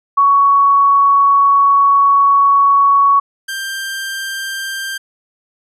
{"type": "tone pair in turn", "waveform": ["sine", "sawtooth"], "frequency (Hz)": [1118, 1581.1], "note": ["C#6", "G6"], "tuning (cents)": [14, 14], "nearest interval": "tritone", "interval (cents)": 600, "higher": "second", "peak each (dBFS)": [-7, -17], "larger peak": "first", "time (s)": [[0.17, 3.2], [3.48, 4.98]], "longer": "first", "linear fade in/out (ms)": 10, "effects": ["resampled to 32000 Hz"]}